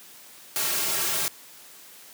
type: noise with comb filter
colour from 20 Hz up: white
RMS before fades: -26 dBFS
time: 0.56-1.28 s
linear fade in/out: 0 ms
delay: 4 ms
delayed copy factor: -0.95
effects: white hiss -48 dBFS RMS until 2.13 s + high-pass 150 Hz 12 dB/octave